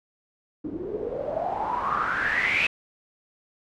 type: noise with low-pass filter sweep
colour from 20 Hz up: white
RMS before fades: -27 dBFS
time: 0.64-2.67 s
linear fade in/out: 5 ms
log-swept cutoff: 300 to 2600 Hz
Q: 9.8
effects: none